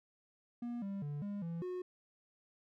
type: tone with pitch steps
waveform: triangle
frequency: 239.1 / 197.6 / 145.6 / 203 / 167.8 / 363.7 Hz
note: A#3 / G3 / D3 / G#3 / E3 / F#4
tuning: +44 / +14 / -15 / -39 / +31 / -30 cents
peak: -36 dBFS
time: 0.62-1.82 s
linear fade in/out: 5 ms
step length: 200 ms
effects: none